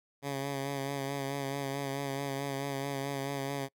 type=tone with vibrato; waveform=10% pulse; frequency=138.59 Hz; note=C#3; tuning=in tune; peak=-25 dBFS; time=0.22-3.69 s; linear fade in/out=50 ms; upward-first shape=sine; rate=4.6 Hz; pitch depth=33 cents each way; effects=noise-tail reverb RT60 0.1 s tail -26 dB re dry